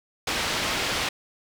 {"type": "low-pass noise", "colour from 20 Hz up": "white", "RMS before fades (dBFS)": -27, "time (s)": [0.27, 1.09], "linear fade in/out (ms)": 5, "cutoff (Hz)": 3900, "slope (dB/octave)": 12, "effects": []}